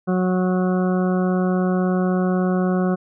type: harmonic tone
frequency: 183.6 Hz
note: F#3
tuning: 13 cents flat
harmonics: 1 / 2 / 3 / 4 / 6 / 7 / 8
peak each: -18 / -24 / -28 / -30 / -34 / -35 / -36 dBFS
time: 0.07-2.96 s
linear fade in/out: 20 ms
effects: none